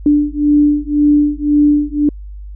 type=beating tone pair; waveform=sine; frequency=293.2 / 295.1 Hz; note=D4 / D4; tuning=-3 / +8 cents; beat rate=1.9 Hz; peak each=-12 dBFS; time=0.06-2.09 s; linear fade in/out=2 ms; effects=added 50 Hz sine -27 dBFS peak until 2.55 s